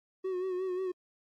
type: tone with vibrato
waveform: triangle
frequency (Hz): 370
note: F#4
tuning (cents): 0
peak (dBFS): -29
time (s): 0.24-0.92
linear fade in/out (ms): 10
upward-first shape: sine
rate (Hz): 5.6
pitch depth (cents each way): 48
effects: AAC 48 kbps